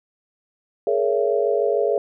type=chord; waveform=sine; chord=A# half-diminished seventh; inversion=third; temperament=just; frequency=419.5 / 466.2 / 559.4 / 671.3 Hz; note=G#4 / A#4 / C#5 / E5; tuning=+17 / 0 / +16 / +31 cents; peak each=-21 / -23 / -23 / -25 dBFS; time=0.87-1.98 s; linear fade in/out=2 ms; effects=none